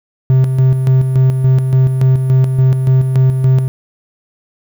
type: tone with tremolo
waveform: triangle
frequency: 130.81 Hz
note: C3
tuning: in tune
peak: -4 dBFS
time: 0.3-3.68 s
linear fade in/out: 0 ms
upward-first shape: square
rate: 3.5 Hz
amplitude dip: 50%
effects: 7-bit